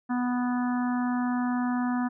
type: harmonic tone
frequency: 246.9 Hz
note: B3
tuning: in tune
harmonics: 1 / 3 / 4 / 5 / 6 / 7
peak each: -25 / -35 / -37 / -39 / -41 / -42 dBFS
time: 0.09-2.09 s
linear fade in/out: 20 ms
effects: none